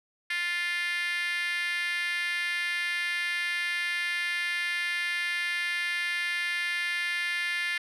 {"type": "tone with high-pass filter", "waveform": "5% pulse", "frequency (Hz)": 350, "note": "F4", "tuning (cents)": 4, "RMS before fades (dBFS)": -30, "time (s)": [0.3, 7.78], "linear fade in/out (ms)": 5, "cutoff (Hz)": 1900, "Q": 6.7, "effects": ["low-pass 10000 Hz 12 dB/octave"]}